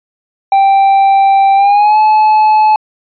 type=tone with pitch glide; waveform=triangle; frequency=784 to 859.9 Hz; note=G5 to A5; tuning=0 to -40 cents; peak=-3 dBFS; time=0.52-2.76 s; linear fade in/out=2 ms; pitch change=+160 cents; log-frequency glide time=1.55-1.98 s; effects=resampled to 11025 Hz